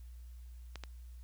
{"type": "clicks", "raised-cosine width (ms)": 0.2, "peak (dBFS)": -26, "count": 2, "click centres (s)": [0.757, 0.837], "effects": ["added 60 Hz sine -47 dBFS peak until 1.23 s", "white hiss -70 dBFS RMS until 1.23 s"]}